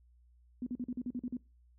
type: tone bursts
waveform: sine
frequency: 246.9 Hz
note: B3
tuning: in tune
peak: -34 dBFS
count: 9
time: 0.62-1.369 s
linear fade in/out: 2 ms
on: 45 ms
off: 43 ms
effects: noise-tail reverb RT60 0.3 s tail -22 dB re dry + added 60 Hz sine -61 dBFS peak until 1.78 s